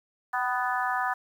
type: harmonic tone with a mistuned harmonic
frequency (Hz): 248.1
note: B3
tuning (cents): +8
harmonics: 3 / 4 / 5 / 6 / 7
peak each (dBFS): -30 / -31 / -32 / -33 / -33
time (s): 0.33-1.14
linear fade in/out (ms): 10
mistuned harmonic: 3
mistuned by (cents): +30
effects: 9-bit

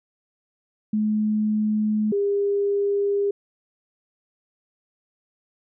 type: tone pair in turn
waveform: sine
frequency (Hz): 213.5 / 403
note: G#3 / G4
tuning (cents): +48 / +48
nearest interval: major seventh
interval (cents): 1100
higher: second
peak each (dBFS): -19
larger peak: neither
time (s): 0.93-2.12 / 2.12-3.31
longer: neither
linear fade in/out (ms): 5
effects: none

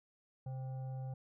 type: tone with frequency modulation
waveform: sine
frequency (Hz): 130.81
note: C3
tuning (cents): 0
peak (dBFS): -39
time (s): 0.46-1.14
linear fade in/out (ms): 5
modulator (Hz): 656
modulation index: 0.33
effects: none

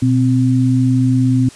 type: tone pair together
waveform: sine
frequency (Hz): 122.28 / 259.1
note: B2 / C4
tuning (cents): -17 / -17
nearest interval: octave + minor second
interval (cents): 1300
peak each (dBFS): -13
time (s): 0.02-1.49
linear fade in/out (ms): 5
effects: white hiss -40 dBFS RMS until 1.55 s + resampled to 22050 Hz

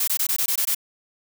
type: noise bursts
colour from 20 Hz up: blue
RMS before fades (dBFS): -22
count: 8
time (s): 0-0.748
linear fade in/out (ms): 5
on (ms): 76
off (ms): 20
effects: none

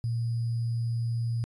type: tone with sample-and-hold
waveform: sine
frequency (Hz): 116.54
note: A#2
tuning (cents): 0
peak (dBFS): -26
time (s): 0.04-1.44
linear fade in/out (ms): 0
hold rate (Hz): 4900
effects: resampled to 22050 Hz

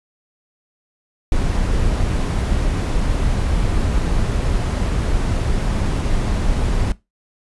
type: noise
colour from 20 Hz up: brown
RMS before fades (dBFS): -18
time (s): 1.32-6.92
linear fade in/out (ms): 2
effects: noise-tail reverb RT60 0.2 s tail -19 dB re dry + resampled to 24000 Hz

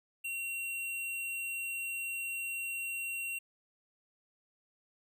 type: tone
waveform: square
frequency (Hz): 2742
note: F7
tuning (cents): -32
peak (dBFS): -36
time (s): 0.24-3.39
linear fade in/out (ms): 10
effects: none

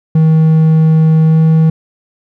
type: tone with pitch glide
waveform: triangle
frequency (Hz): 158.9 to 159.91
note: D#3 to D#3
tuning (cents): +37 to +48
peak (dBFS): -3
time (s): 0.15-1.7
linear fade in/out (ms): 5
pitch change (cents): +11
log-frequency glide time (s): 1.25-1.39
effects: none

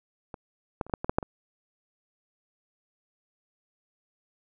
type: clicks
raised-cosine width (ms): 1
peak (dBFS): -24 / -14 / -30 / -29 / -11 / -17 / -10 / -8 / -21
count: 9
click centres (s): 0.342 / 0.812 / 0.866 / 0.897 / 0.938 / 1.045 / 1.095 / 1.185 / 1.228
effects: none

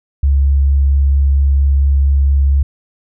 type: tone with vibrato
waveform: sine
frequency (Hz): 69.3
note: C#2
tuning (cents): 0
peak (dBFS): -8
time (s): 0.23-2.63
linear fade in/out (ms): 5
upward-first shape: triangle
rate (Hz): 4.4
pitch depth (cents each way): 10
effects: none

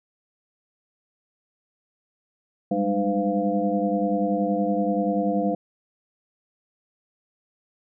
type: tone cluster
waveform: sine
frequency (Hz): 195.4 / 205.9 / 304.2 / 506 / 693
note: G3 / G#3 / D#4 / B4 / F5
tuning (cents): -5 / -15 / -39 / +42 / -14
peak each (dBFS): -27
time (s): 2.71-5.55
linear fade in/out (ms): 5
effects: none

